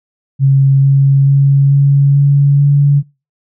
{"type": "tone with pitch steps", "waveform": "sine", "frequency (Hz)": [136.5, 137.69, 138.89, 140.09, 141.31, 142.54], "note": ["C#3", "C#3", "C#3", "C#3", "C#3", "C#3"], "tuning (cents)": [-26, -11, 4, 19, 34, 49], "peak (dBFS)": -5, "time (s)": [0.39, 3.03], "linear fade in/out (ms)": 50, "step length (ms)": 440, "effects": ["noise-tail reverb RT60 0.3 s tail -25 dB re dry"]}